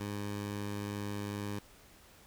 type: tone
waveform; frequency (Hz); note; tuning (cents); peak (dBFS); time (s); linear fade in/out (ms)
15% pulse; 102.3; G#2; -26; -30; 0-1.59; 5
effects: pink hiss -59 dBFS RMS until 2.26 s